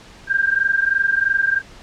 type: tone pair together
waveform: sine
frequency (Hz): 1581 / 1604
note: G6 / G6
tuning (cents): +14 / +39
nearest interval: unison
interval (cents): 25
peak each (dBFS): -18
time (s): 0.27-1.62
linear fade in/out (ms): 50
effects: pink hiss -43 dBFS RMS until 1.82 s + low-pass 6000 Hz 12 dB/octave